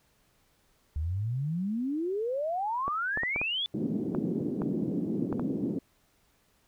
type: exponential sweep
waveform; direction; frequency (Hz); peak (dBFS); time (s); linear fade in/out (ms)
sine; up; 72.2 to 3520; -28; 0.96-3.66; 0
type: clicks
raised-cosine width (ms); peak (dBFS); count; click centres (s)
1; -20; 9; 2.88 / 3.174 / 3.234 / 3.361 / 3.415 / 4.149 / 4.619 / 5.327 / 5.396
type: band-pass noise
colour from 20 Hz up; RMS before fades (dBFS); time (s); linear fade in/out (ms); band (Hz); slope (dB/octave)
pink; -31; 3.74-5.79; 2; 180 to 340; 24
effects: pink hiss -68 dBFS RMS until 6.67 s